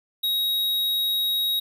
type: tone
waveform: square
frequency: 3798 Hz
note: A#7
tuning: 32 cents sharp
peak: -22 dBFS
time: 0.23-1.6 s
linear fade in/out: 10 ms
effects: none